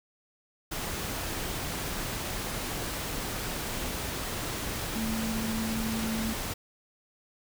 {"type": "tone in noise", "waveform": "sine", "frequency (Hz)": 222.5, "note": "A3", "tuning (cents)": 20, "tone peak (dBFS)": -30, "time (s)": [4.95, 6.34], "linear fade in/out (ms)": 10, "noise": "pink", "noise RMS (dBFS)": -34, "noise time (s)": [0.71, 6.54], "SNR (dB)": 1, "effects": []}